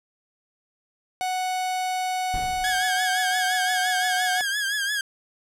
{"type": "tone with pitch glide", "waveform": "45% pulse", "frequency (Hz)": [740, 734.5], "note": ["F#5", "F#5"], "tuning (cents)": [0, -13], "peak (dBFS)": -24, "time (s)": [1.21, 4.41], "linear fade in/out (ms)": 0, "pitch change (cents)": -13, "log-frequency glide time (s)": [3.16, 4.23]}
{"type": "noise with exponential decay", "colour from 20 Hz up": "brown", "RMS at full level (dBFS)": -29, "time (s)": [2.34, 3.08], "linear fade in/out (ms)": 2, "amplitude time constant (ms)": 160}
{"type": "tone with vibrato", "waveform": "sawtooth", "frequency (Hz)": 1642, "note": "G#6", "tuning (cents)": -20, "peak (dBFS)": -20, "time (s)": [2.64, 5.01], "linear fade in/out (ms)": 2, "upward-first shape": "triangle", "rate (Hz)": 5.8, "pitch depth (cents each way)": 86}
{"effects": ["low-pass 12000 Hz 12 dB/octave"]}